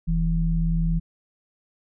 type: tone pair together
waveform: sine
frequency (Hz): 41.15 / 164.6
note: E1 / E3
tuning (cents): -2 / -2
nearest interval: 2 octaves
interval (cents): 2400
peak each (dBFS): -22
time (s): 0.07-1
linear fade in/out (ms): 20
effects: none